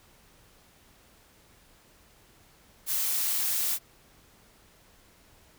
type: noise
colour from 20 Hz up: blue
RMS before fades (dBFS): -28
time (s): 2.86-3.79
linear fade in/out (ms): 50
effects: pink hiss -59 dBFS RMS until 5.58 s